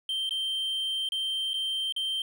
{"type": "tone with dropouts", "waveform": "triangle", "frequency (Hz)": 3136, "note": "G7", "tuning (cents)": 0, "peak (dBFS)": -26, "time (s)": [0.09, 2.22], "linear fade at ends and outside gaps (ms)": 2, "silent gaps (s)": [[0.293, 0.308], [1.089, 1.12], [1.534, 1.54], [1.924, 1.963]], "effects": []}